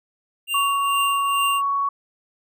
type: tone with tremolo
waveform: square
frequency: 2788 Hz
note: F7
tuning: 4 cents flat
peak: -21 dBFS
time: 0.47-1.62 s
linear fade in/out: 50 ms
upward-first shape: triangle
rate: 2.3 Hz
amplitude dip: 70%
type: tone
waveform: sine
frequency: 1117 Hz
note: C#6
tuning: 13 cents sharp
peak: -19 dBFS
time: 0.54-1.89 s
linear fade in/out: 5 ms
effects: none